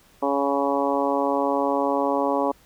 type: harmonic tone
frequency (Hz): 140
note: C#3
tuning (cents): +18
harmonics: 2 / 3 / 4 / 5 / 6 / 7 / 8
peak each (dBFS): -26 / -28 / -25 / -30 / -28 / -28 / -31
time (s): 0.22-2.52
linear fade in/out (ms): 10
effects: pink hiss -56 dBFS RMS until 2.65 s